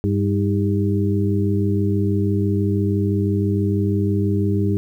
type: harmonic tone with a mistuned harmonic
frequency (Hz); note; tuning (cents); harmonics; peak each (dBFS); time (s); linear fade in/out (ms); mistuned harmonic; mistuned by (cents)
99.7; G2; +30; 1 / 2 / 3 / 4; -19 / -22 / -24 / -25; 0.04-4.77; 0; 3; +77
effects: 9-bit